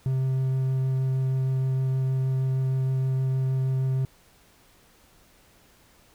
triangle tone with vibrato, 131.7 Hz, C3, 12 cents sharp, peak -20 dBFS, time 0.06-4.05 s, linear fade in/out 0 ms, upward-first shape triangle, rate 6.4 Hz, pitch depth 8 cents each way, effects pink hiss -58 dBFS RMS until 6.14 s

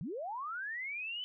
sine linear sweep, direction up, 130 to 3047 Hz, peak -37 dBFS, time 0.01-1.24 s, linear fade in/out 0 ms, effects none

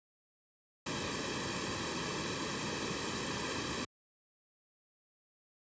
pink noise with comb filter, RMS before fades -37 dBFS, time 0.86-3.85 s, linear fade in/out 5 ms, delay 1.4 ms, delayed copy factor -0.7, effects high-pass 80 Hz 12 dB/octave + resampled to 16000 Hz

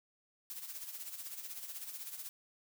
blue noise with tremolo, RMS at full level -43 dBFS, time 0.5-2.29 s, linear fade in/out 0 ms, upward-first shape sine, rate 16 Hz, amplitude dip 60%, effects none

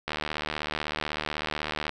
click train, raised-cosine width 0.3 ms, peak -13 dBFS, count 139, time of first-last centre 0.08-1.893 s, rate 76.1 Hz, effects none

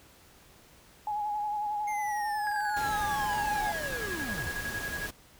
sine tone with vibrato, 836 Hz, G#5, 11 cents sharp, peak -29 dBFS, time 1.07-3.72 s, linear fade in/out 2 ms, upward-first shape sine, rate 11 Hz, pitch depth 33 cents each way
square linear sweep, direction down, 2134 to 57.5 Hz, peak -38 dBFS, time 1.87-4.51 s, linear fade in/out 10 ms
sine tone with tremolo, 1656 Hz, G#6, 5 cents flat, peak -32 dBFS, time 2.47-5.07 s, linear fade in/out 0 ms, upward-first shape square, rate 11 Hz, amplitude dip 55%
pink noise, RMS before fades -39 dBFS, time 2.76-5.11 s, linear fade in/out 10 ms
effects pink hiss -57 dBFS RMS until 5.39 s

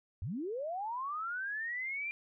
sine linear sweep, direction up, 73.1 to 2400 Hz, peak -35 dBFS, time 0.22-2.11 s, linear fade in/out 0 ms, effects none

